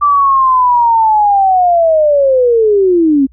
sine linear sweep, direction down, 1174.7 to 261.6 Hz, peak -6 dBFS, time 0.01-3.27 s, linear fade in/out 20 ms, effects added 60 Hz sine -40 dBFS peak until 3.32 s

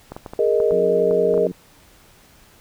clicks, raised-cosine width 1 ms, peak -18 dBFS, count 9, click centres 0.12 / 0.165 / 0.262 / 0.335 / 0.602 / 0.709 / 1.111 / 1.341 / 1.378 s
sine chord, Ab suspended second, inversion none, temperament equal, 415.3 / 466.2 / 622.3 Hz, Ab4 / Bb4 / Eb5, 0 / 0 / 0 cents, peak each -19 / -18 / -21 dBFS, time 0.39-1.47 s, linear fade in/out 2 ms
harmonic tone, 89.8 Hz, F2, 49 cents sharp, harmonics 2 / 3 / 4 / 5, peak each -28 / -32 / -34 / -36 dBFS, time 0.72-1.52 s, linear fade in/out 0 ms
effects pink hiss -51 dBFS RMS until 2.6 s

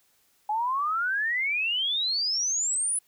sine exponential sweep, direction up, 830.6 to 10190 Hz, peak -24 dBFS, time 0.49-2.99 s, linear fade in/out 5 ms, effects white hiss -66 dBFS RMS until 3.07 s

